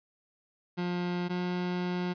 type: tone pair in turn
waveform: 30% pulse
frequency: 177.1 / 179.05 Hz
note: F3 / F3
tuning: +24 / +43 cents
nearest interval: unison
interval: 19 cents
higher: second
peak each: -27 dBFS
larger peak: neither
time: 0.77-1.29 / 1.29-2.14 s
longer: second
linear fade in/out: 20 ms
effects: resampled to 11025 Hz